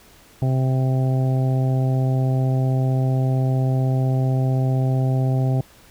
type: harmonic tone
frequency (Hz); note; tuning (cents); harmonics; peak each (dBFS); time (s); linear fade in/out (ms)
130.81; C3; 0; 1 / 2 / 3 / 4 / 5 / 6; -17 / -28 / -32 / -35 / -32 / -35; 0.42-5.61; 2
effects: pink hiss -50 dBFS RMS until 5.9 s